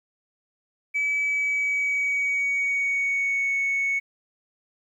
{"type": "tone with pitch glide", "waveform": "sine", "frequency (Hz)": [2292, 2215], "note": ["D7", "C#7"], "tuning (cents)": [-43, -2], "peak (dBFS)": -20, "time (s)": [0.94, 4], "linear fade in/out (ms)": 20, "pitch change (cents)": -59, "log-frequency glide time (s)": [1.21, 3.56], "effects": ["tanh soft clip ceiling -19 dBFS", "10-bit"]}